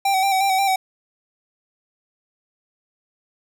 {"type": "tone with vibrato", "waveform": "square", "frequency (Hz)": 773, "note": "G5", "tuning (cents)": -24, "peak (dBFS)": -17, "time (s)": [0.05, 0.76], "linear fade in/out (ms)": 5, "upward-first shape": "square", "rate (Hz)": 5.6, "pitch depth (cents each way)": 34, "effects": []}